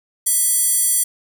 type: tone with high-pass filter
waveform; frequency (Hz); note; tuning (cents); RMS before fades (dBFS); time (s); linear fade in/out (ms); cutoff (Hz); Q
square; 659.3; E5; 0; -17; 0.26-1.04; 10; 9500; 2.6
effects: none